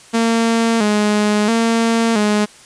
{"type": "tone with vibrato", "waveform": "sawtooth", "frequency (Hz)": 218.9, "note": "A3", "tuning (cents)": -9, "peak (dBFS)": -9, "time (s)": [0.13, 2.46], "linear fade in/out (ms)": 20, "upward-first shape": "square", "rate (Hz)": 0.74, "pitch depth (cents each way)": 77, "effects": ["white hiss -43 dBFS RMS until 2.65 s", "resampled to 22050 Hz"]}